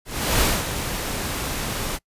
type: noise with ADSR envelope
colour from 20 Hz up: pink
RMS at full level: -18 dBFS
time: 0.05-1.99 s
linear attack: 360 ms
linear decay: 230 ms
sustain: -9 dB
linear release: 39 ms
effects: noise-tail reverb RT60 0.1 s tail -25 dB re dry + resampled to 32000 Hz